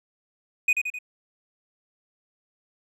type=tone with echo; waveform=triangle; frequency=2488 Hz; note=D#7; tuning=1 cent flat; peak=-15 dBFS; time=0.68-0.73 s; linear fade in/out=5 ms; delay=86 ms; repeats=3; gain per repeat=-5 dB; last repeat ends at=0.988 s; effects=none